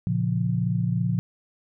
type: chord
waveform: sine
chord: Bb minor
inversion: none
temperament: just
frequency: 116.54 / 139.85 / 174.81 Hz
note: Bb2 / Db3 / F3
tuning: 0 / +16 / +2 cents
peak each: -25 / -28 / -25 dBFS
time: 0.07-1.19 s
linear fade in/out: 0 ms
effects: none